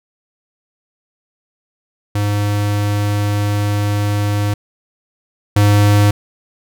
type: tone pair in turn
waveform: square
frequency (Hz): 103 / 103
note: G#2 / G#2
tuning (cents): -14 / -14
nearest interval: unison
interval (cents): 0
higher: neither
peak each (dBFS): -15 / -9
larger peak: second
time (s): 2.15-4.54 / 5.56-6.11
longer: first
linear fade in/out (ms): 5
effects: none